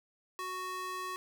square tone with high-pass filter, 370 Hz, F#4, in tune, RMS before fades -39 dBFS, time 0.39-1.16 s, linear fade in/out 0 ms, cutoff 800 Hz, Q 4.1, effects none

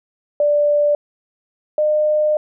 sine tone pair in turn, 587.3 / 607 Hz, D5 / D#5, 0 / -43 cents, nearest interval minor second, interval 57 cents, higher second, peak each -12 / -13 dBFS, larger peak first, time 0.4-0.95 / 1.78-2.37 s, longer second, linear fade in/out 2 ms, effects none

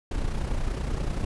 brown noise with amplitude modulation, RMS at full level -25 dBFS, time 0.11-1.25 s, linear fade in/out 5 ms, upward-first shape sine, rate 30.3 Hz, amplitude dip 55%, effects resampled to 24000 Hz

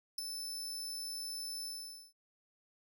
sawtooth tone with ADSR envelope, 5274 Hz, E8, in tune, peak -29 dBFS, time 0.18-2.13 s, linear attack 6 ms, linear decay 8 ms, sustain -8 dB, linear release 480 ms, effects none

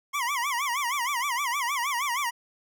25% pulse tone with vibrato, 1046.5 Hz, C6, in tune, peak -22 dBFS, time 0.13-2.31 s, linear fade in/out 20 ms, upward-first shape sine, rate 6.4 Hz, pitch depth 200 cents each way, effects none

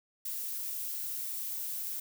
violet noise with high-pass filter sweep, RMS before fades -37 dBFS, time 0.25-2 s, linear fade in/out 5 ms, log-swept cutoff 210 to 450 Hz, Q 7.5, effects none

